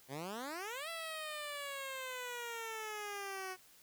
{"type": "exponential two-way sweep", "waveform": "10% pulse", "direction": "up then down", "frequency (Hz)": [126.9, 669, 369], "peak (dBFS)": -33, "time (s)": [0.08, 3.57], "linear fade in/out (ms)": 50, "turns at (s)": 0.89, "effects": ["white hiss -63 dBFS RMS until 3.82 s"]}